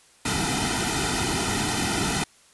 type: noise with comb filter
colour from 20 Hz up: pink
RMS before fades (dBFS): -25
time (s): 0.25-2.24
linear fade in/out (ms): 5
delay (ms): 1.8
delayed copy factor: -0.95
effects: white hiss -56 dBFS RMS until 2.53 s + resampled to 24000 Hz